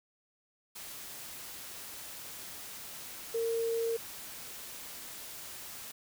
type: tone in noise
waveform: sine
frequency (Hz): 458.4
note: A#4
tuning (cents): -29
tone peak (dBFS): -29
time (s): 3.34-3.97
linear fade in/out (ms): 10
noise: white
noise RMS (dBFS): -45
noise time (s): 0.75-5.92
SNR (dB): +13
effects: none